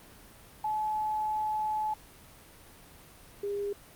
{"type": "tone pair in turn", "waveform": "sine", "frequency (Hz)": [858, 404.9], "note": ["A5", "G#4"], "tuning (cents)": [-44, -44], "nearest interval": "octave + minor second", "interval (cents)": 1300, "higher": "first", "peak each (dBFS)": [-28, -30], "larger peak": "first", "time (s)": [[0.64, 1.94], [3.43, 3.73]], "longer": "first", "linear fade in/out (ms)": 5, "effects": ["pink hiss -53 dBFS RMS until 3.95 s", "Opus 32 kbps"]}